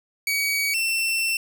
sawtooth tone pair in turn, 2262 / 2690 Hz, C#7 / E7, +34 / +34 cents, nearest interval minor third, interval 300 cents, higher second, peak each -18 dBFS, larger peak neither, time 0.27-0.74 / 0.74-1.37 s, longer second, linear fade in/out 2 ms, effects none

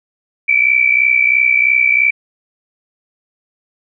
sine tone pair together, 2286 / 2349 Hz, D7 / D7, -47 / 0 cents, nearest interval unison, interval 47 cents, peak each -12 dBFS, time 0.48-2.11 s, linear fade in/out 10 ms, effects none

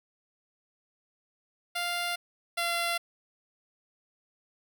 10% pulse tone pair in turn, 698.5 / 686.1 Hz, F5 / F5, 0 / -31 cents, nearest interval unison, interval 31 cents, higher first, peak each -21 / -19 dBFS, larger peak second, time 1.75-2.16 / 2.57-2.98 s, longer neither, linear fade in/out 10 ms, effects none

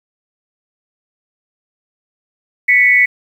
sine tone pair together, 1975.5 / 2220 Hz, B6 / C#7, 0 / +2 cents, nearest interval major second, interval 202 cents, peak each -10 dBFS, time 2.68-3.06 s, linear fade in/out 10 ms, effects 7-bit

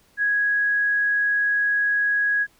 sine tone, 1661.2 Hz, G#6, in tune, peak -18 dBFS, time 0.17-2.47 s, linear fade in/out 50 ms, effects pink hiss -59 dBFS RMS until 2.59 s

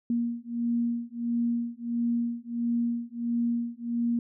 sine beating tone pair, 235.2 / 236.7 Hz, A#3 / A#3, +16 / +27 cents, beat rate 1.5 Hz, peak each -29 dBFS, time 0.1-4.19 s, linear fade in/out 2 ms, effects none

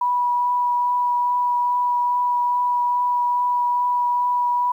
sine tone with vibrato, 977 Hz, B5, 19 cents flat, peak -17 dBFS, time 0.01-4.72 s, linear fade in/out 5 ms, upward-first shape triangle, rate 2.4 Hz, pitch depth 11 cents each way, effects 9-bit

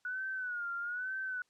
sine tone with vibrato, 1466 Hz, F#6, 16 cents flat, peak -35 dBFS, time 0.05-1.42 s, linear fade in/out 2 ms, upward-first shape sine, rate 1.1 Hz, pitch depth 94 cents each way, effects white hiss -75 dBFS RMS until 1.49 s + low-pass 7000 Hz 12 dB/octave

